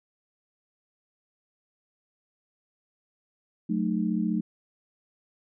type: chord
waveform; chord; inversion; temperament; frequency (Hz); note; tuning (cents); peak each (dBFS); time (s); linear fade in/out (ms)
sine; D# diminished; first; equal with one note detuned; 185 / 220 / 306.1; F#3 / A3 / D#4; 0 / 0 / -28; -28 / -27 / -31; 3.69-4.41; 10
effects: none